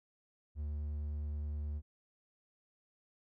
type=tone; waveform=triangle; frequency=74.2 Hz; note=D2; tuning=18 cents sharp; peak=-34 dBFS; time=0.55-1.82 s; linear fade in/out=50 ms; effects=none